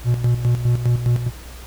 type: tone with tremolo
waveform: triangle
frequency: 120.9 Hz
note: B2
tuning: 36 cents flat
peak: -11 dBFS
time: 0.04-1.31 s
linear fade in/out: 50 ms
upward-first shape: square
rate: 4.9 Hz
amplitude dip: 65%
effects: added 60 Hz sine -35 dBFS peak until 1.66 s + pink hiss -41 dBFS RMS until 1.66 s